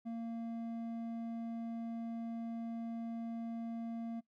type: tone with hard clipping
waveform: sine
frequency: 230 Hz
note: A#3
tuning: 23 cents flat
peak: -40 dBFS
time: 0.05-4.21 s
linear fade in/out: 20 ms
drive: 6 dB
effects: noise-tail reverb RT60 0.1 s tail -21 dB re dry